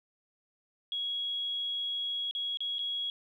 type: tone with dropouts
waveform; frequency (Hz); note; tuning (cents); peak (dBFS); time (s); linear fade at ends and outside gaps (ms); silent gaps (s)
sine; 3322; G#7; 0; -31; 0.92-3.1; 1; 2.311-2.35 / 2.572-2.605 / 2.784-2.791
effects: 11-bit